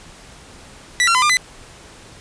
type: tone with pitch steps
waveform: sawtooth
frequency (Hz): 1962 / 1367 / 1014 / 1200 / 2013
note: B6 / F6 / B5 / D6 / B6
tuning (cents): -12 / -37 / +45 / +37 / +33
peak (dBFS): -9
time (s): 1-1.37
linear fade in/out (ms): 0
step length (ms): 74
effects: pink hiss -42 dBFS RMS until 2.2 s + resampled to 22050 Hz